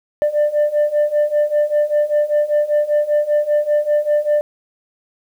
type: beating tone pair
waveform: sine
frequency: 591 / 596.1 Hz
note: D5 / D5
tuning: +11 / +26 cents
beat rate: 5.1 Hz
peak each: -16 / -14 dBFS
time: 0.22-4.41 s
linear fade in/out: 0 ms
effects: tanh soft clip ceiling -10 dBFS + 8-bit